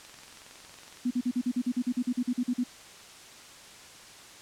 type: click train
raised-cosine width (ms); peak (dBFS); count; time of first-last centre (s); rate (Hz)
0.2; -32; 21; 0.05-0.972; 21.7
type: tone bursts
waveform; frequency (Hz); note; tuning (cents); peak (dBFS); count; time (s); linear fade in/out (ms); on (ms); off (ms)
sine; 246.9; B3; 0; -24; 16; 1.05-2.639; 10; 59; 43
effects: white hiss -49 dBFS RMS until 4.41 s + low-pass 8000 Hz 12 dB/octave